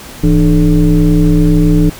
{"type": "tone with frequency modulation", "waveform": "sine", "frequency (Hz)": 164.81, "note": "E3", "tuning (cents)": 0, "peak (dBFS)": -5, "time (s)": [0.23, 1.9], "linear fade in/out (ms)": 10, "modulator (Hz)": 134, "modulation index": 1.3, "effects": ["pink hiss -31 dBFS RMS until 1.99 s"]}